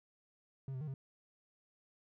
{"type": "tone with pitch steps", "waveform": "triangle", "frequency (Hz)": [134.5, 129.2, 154, 134.4], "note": ["C3", "C3", "D#3", "C3"], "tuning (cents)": [48, -21, -17, 47], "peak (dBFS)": -37, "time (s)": [0.68, 0.94], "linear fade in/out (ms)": 2, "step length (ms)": 65, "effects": []}